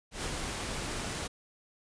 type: noise with ADSR envelope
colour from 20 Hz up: pink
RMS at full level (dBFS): -34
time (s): 0.11-1.28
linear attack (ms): 130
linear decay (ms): 38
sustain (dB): -2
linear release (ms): 16
effects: resampled to 22050 Hz